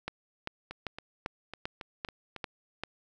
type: two click trains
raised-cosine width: 0.3 ms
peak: -18 / -24 dBFS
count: 8 / 7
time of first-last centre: 0.08-2.836 / 0.71-2.363 s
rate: 2.54 / 3.63 Hz
effects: none